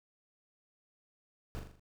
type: noise with echo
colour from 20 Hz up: brown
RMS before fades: -39 dBFS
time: 1.55-1.59 s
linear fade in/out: 0 ms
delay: 41 ms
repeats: 5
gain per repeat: -5 dB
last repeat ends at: 1.795 s
effects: none